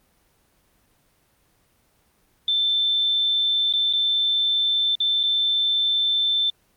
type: tone with dropouts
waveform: sine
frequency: 3545 Hz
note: A7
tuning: 12 cents sharp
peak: -18 dBFS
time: 2.48-6.5 s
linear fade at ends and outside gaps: 2 ms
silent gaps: 3.727-3.736 / 3.928-3.934 / 4.953-5.003 / 5.232-5.236 s
effects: pink hiss -63 dBFS RMS until 6.76 s + Opus 24 kbps